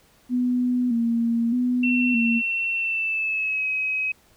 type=tone with vibrato; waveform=sine; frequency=240 Hz; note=B3; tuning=49 cents flat; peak=-19 dBFS; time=0.29-2.42 s; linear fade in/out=50 ms; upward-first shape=square; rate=0.81 Hz; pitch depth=57 cents each way
type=tone with pitch glide; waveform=sine; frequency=2708 to 2541 Hz; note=E7 to D#7; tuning=+46 to +36 cents; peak=-22 dBFS; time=1.83-4.12 s; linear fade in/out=5 ms; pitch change=-110 cents; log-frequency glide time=2.75-3.67 s
effects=pink hiss -58 dBFS RMS until 4.36 s